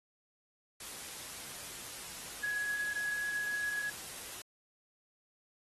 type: tone in noise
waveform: sine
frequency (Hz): 1676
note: G#6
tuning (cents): +15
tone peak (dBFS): -33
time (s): 2.43-3.9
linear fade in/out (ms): 5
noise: white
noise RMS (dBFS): -45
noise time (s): 0.8-4.42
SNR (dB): +9
effects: AAC 32 kbps